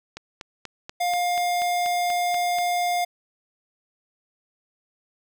click train, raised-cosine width 0.2 ms, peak -18 dBFS, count 11, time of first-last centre 0.17-2.585 s, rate 4.14 Hz
square tone, 707 Hz, F5, 21 cents sharp, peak -22 dBFS, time 1-3.05 s, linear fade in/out 10 ms
effects none

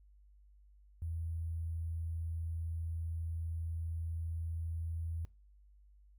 sine tone with sample-and-hold, 82.41 Hz, E2, in tune, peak -36 dBFS, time 1.02-5.25 s, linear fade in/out 0 ms, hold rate 11025 Hz, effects noise-tail reverb RT60 0.3 s tail -21 dB re dry + added 50 Hz sine -59 dBFS peak until 6.18 s

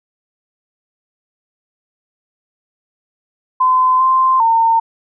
sine tone with pitch steps, 1025 / 1043 / 910 Hz, C6 / C6 / A#5, -36 / -6 / -42 cents, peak -9 dBFS, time 3.6-4.8 s, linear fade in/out 10 ms, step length 400 ms, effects none

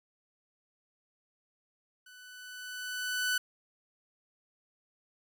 sawtooth tone with level ramp, 1495 Hz, F#6, 17 cents sharp, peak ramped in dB -49 to -23 dBFS, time 2.06-3.38 s, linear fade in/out 5 ms, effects none

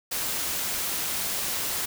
white noise, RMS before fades -29 dBFS, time 0.11-1.86 s, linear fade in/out 10 ms, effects none

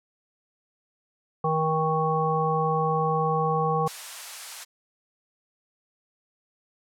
harmonic tone, 158.2 Hz, D#3, 29 cents sharp, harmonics 1 / 3 / 5 / 7, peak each -27 / -27 / -27 / -27 dBFS, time 1.44-3.88 s, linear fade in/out 5 ms
white high-pass noise, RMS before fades -38 dBFS, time 3.86-4.65 s, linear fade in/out 20 ms, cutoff 650 Hz, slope 24 dB/octave
effects low-pass 11000 Hz 12 dB/octave

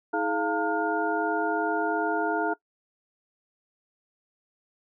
sine tone cluster, 320.5 / 423.2 / 695 / 905 / 1424 Hz, E4 / G#4 / F5 / A5 / F6, -49 / +33 / -9 / +48 / +33 cents, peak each -30 dBFS, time 0.13-2.54 s, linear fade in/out 10 ms, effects noise-tail reverb RT60 0.1 s tail -21 dB re dry

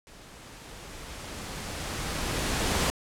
pink noise with level ramp, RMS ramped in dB -50 to -25 dBFS, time 0.07-2.9 s, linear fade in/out 0 ms, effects low-pass 10000 Hz 12 dB/octave

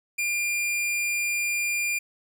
45% pulse tone, 2400 Hz, D7, 37 cents sharp, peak -24 dBFS, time 0.18-1.99 s, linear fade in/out 10 ms, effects none

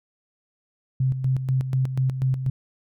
sine tone with tremolo, 130.9 Hz, C3, 1 cent sharp, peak -18 dBFS, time 1-2.5 s, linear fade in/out 5 ms, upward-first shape square, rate 4.1 Hz, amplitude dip 60%, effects none

